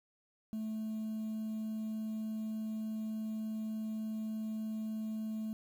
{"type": "tone", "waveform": "sine", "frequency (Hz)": 218.3, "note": "A3", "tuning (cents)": -13, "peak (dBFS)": -33, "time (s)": [0.53, 5.53], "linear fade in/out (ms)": 0, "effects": ["tanh soft clip ceiling -35 dBFS", "10-bit"]}